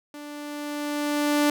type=tone with level ramp; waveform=sawtooth; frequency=293.7 Hz; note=D4; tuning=in tune; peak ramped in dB=-34 to -14 dBFS; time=0.14-1.5 s; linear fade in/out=2 ms; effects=none